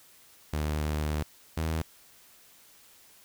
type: tone pair in turn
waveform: sawtooth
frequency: 75.8 / 80.05 Hz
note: D#2 / D#2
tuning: -45 / +50 cents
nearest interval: minor second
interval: 95 cents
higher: second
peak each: -24 dBFS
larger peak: neither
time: 0.53-1.23 / 1.57-1.82 s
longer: first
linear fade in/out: 5 ms
effects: white hiss -57 dBFS RMS until 3.24 s